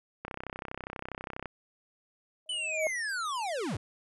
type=click train; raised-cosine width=0.5 ms; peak=-22 dBFS; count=40; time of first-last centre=0.25-1.457 s; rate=32.3 Hz
type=tone with exponential growth; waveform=sine; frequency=628 Hz; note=D#5; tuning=16 cents sharp; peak=-24 dBFS; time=2.46-2.87 s; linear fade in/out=1 ms; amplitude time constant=87 ms
type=linear sweep; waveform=square; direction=down; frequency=3039 to 69.3 Hz; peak=-32 dBFS; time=2.49-3.77 s; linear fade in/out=5 ms
effects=resampled to 24000 Hz